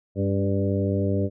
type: harmonic tone with a mistuned harmonic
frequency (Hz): 98.6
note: G2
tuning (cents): +11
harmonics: 1 / 2 / 3 / 4 / 5 / 6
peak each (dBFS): -24 / -27 / -29 / -30 / -31 / -32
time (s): 0.15-1.3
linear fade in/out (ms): 50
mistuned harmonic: 3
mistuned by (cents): -31
effects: none